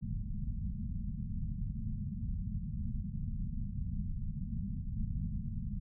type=low-pass noise; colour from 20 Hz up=pink; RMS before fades=-37 dBFS; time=0.01-5.8 s; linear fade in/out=20 ms; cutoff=230 Hz; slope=96 dB/octave; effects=none